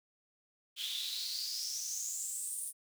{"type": "noise with high-pass filter sweep", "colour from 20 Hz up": "pink", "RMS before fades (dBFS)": -39, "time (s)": [0.76, 2.73], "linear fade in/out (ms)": 50, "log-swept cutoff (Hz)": [3200, 9800], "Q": 7.4, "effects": []}